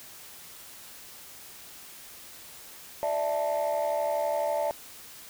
sine chord, D suspended second, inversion none, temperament equal, 587.3 / 659.3 / 880 Hz, D5 / E5 / A5, 0 / 0 / 0 cents, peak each -27 / -28 / -30 dBFS, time 3.03-4.71 s, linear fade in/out 0 ms, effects tanh soft clip ceiling -21 dBFS + white hiss -47 dBFS RMS until 5.29 s

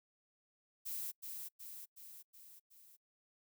violet noise with echo, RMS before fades -42 dBFS, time 0.85-1.12 s, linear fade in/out 20 ms, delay 370 ms, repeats 5, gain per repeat -4 dB, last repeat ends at 2.97 s, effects noise-tail reverb RT60 0.1 s tail -26 dB re dry

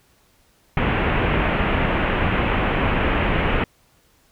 pink low-pass noise, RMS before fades -20 dBFS, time 0.77-3.64 s, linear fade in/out 2 ms, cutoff 2900 Hz, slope 48 dB/octave, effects pink hiss -59 dBFS RMS until 4.31 s

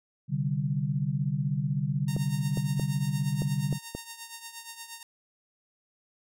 sine chord, C suspended second, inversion none, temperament equal with one note detuned, 130.81 / 146.83 / 193.75 Hz, C3 / D3 / G3, 0 / 0 / -20 cents, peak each -31 / -28 / -33 dBFS, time 0.28-3.79 s, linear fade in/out 50 ms
5% pulse tone with tremolo, 922 Hz, A#5, 19 cents flat, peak -26 dBFS, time 2.08-5.03 s, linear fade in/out 2 ms, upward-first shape triangle, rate 8.5 Hz, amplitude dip 75%
clicks, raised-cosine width 2 ms, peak -20 dBFS, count 6, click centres 2.165 / 2.573 / 2.797 / 3.42 / 3.727 / 3.95 s
effects none

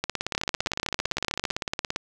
two click trains, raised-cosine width 0.2 ms, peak -10 / -9 dBFS, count 19 / 35, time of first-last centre 0.35-1.504 / 0.04-1.961 s, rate 15.6 / 17.7 Hz, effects none

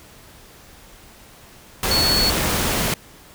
sine tone in noise, 4400 Hz, C#8, 14 cents flat, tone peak -17 dBFS, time 1.91-2.3 s, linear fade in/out 2 ms, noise pink, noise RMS -21 dBFS, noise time 1.83-2.94 s, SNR +1 dB, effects pink hiss -46 dBFS RMS until 3.34 s

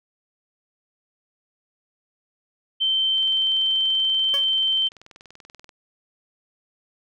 sine tone, 3107 Hz, G7, 16 cents flat, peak -18 dBFS, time 2.8-4.89 s, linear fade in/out 20 ms
click train, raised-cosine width 0.2 ms, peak -28 dBFS, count 53, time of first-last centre 3.18-5.692 s, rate 20.7 Hz
15% pulse tone with exponential decay, 560 Hz, C#5, 18 cents sharp, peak -21 dBFS, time 4.34-4.49 s, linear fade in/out 0 ms, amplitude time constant 31 ms
effects none

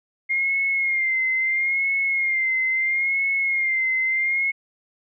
sine tone with vibrato, 2124 Hz, C7, 25 cents sharp, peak -19 dBFS, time 0.29-4.52 s, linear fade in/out 20 ms, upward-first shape sine, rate 0.75 Hz, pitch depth 53 cents each way, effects none

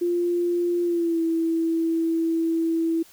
sine tone with pitch glide, 348.4 to 328.8 Hz, F4 to E4, -4 to -4 cents, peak -20 dBFS, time 0.01-3.03 s, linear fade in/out 10 ms, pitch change -100 cents, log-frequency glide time 0.83-1.22 s, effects white hiss -52 dBFS RMS until 3.12 s

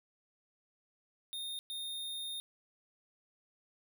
square tone bursts at uneven times, 3670 Hz, A#7, 28 cents flat, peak -39 dBFS, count 2, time 1.33-1.59 / 1.7-2.4 s, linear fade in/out 0 ms, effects none

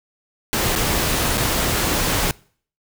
pink noise with dropouts, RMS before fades -20 dBFS, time 0.53-2.31 s, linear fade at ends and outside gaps 0 ms, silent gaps 0.753-0.76 / 1.373-1.378 s, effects noise-tail reverb RT60 0.5 s tail -24 dB re dry

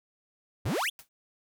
45% pulse exponential sweep, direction up, 77.78 to 3729 Hz, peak -27 dBFS, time 0.65-0.9 s, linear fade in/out 10 ms
white noise with exponential decay, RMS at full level -43 dBFS, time 0.99-1.09 s, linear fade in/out 1 ms, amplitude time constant 20 ms
effects none

